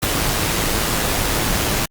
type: noise with amplitude modulation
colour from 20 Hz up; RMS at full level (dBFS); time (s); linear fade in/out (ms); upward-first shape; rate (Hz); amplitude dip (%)
pink; -18; 0.02-1.86; 10; sine; 107; 35
effects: Opus 48 kbps